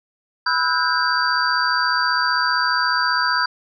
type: tone cluster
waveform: sine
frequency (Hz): 993 / 1304 / 1460 / 1595 / 4674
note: B5 / E6 / F#6 / G6 / D8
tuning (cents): +9 / -19 / -24 / +30 / -9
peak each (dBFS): -23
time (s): 0.46-3.46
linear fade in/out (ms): 5
effects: none